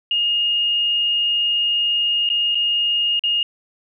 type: tone with dropouts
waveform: sine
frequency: 2847 Hz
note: F7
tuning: 33 cents sharp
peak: -16 dBFS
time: 0.11-3.43 s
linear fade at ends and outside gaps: 2 ms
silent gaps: 2.291-2.3 / 2.547-2.553 / 3.194-3.237 s
effects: none